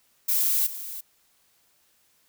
violet noise with echo, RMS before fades -23 dBFS, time 0.28-0.67 s, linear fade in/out 10 ms, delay 340 ms, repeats 1, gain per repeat -13 dB, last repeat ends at 1.01 s, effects white hiss -65 dBFS RMS until 2.28 s

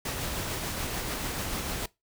pink noise with tremolo, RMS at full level -32 dBFS, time 0.05-1.86 s, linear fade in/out 5 ms, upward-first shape sine, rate 6.8 Hz, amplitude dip 25%, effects noise-tail reverb RT60 0.2 s tail -21 dB re dry

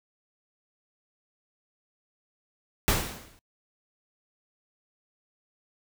pink noise with exponential decay, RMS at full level -21 dBFS, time 2.88-3.39 s, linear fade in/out 0 ms, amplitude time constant 110 ms, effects noise-tail reverb RT60 0.1 s tail -25 dB re dry

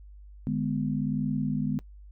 sine chord, G# diminished, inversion second, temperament just, 149.51 / 207.7 / 249.2 Hz, D3 / G#3 / B3, +31 / 0 / +16 cents, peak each -30 / -30 / -30 dBFS, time 0.47-1.79 s, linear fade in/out 0 ms, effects noise-tail reverb RT60 0.1 s tail -22 dB re dry + added 50 Hz sine -45 dBFS peak until 2.11 s

